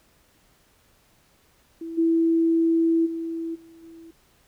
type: tone with level steps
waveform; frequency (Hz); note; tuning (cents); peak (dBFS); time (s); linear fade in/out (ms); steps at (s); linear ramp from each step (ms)
sine; 329.6; E4; 0; -31 / -17 / -27 / -46 / -42; 1.81-4.11; 5; 1.97 / 3.05 / 3.54 / 3.82; 20
effects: pink hiss -61 dBFS RMS until 4.47 s